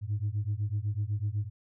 sine beating tone pair, 100.1 / 108.1 Hz, G2 / A2, +37 / -30 cents, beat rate 8 Hz, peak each -30 dBFS, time 0.01-1.5 s, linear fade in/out 50 ms, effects tanh soft clip ceiling -24 dBFS

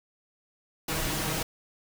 pink noise with comb filter, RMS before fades -30 dBFS, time 0.88-1.43 s, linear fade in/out 5 ms, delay 6.3 ms, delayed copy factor +0.6, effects none

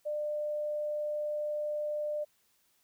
sine tone, 598 Hz, D5, 31 cents sharp, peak -31 dBFS, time 0.05-2.25 s, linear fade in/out 20 ms, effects white hiss -71 dBFS RMS until 2.83 s

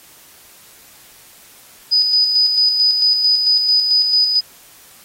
sine tone with tremolo, 4978 Hz, D#8, in tune, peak -10 dBFS, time 1.91-4.41 s, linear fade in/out 20 ms, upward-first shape square, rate 4.5 Hz, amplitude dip 40%, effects white hiss -45 dBFS RMS until 5.04 s + AAC 48 kbps

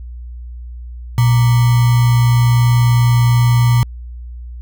sine tone with sample-and-hold, 120.4 Hz, B2, 44 cents flat, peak -8 dBFS, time 1.18-3.83 s, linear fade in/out 0 ms, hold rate 1050 Hz, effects added 60 Hz sine -27 dBFS peak until 4.61 s

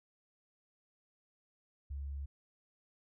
sine tone, 69.9 Hz, C#2, 15 cents sharp, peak -38 dBFS, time 1.9-2.26 s, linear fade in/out 10 ms, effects none

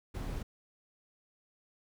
brown noise, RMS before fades -38 dBFS, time 0.14-0.43 s, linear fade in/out 10 ms, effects none

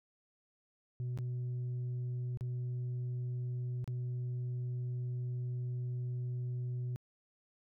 sine tone with dropouts, 123.8 Hz, B2, 5 cents sharp, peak -32 dBFS, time 1-6.96 s, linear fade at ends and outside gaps 0 ms, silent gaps 1.175-1.187 / 2.373-2.409 / 3.843-3.877 s, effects tanh soft clip ceiling -34 dBFS

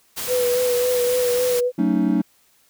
white noise, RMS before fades -28 dBFS, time 0.16-1.61 s, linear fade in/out 20 ms
sine tone with vibrato, 493.9 Hz, B4, in tune, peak -17 dBFS, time 0.27-1.72 s, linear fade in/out 50 ms, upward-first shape sine, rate 3.6 Hz, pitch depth 25 cents each way
triangle chord, D# half-diminished seventh, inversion first, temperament just, 186.68 / 224 / 280 / 311.1 Hz, F#3 / A3 / C#4 / D#4, +16 / +31 / +18 / 0 cents, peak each -20 dBFS, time 1.78-2.22 s, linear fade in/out 10 ms
effects white hiss -59 dBFS RMS until 2.69 s

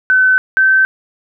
sine tone pair in turn, 1518 / 1544.5 Hz, F#6 / G6, +44 / -26 cents, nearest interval unison, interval 30 cents, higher second, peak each -7 dBFS, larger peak neither, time 0.1-0.38 / 0.57-0.85 s, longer neither, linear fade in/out 0 ms, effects none

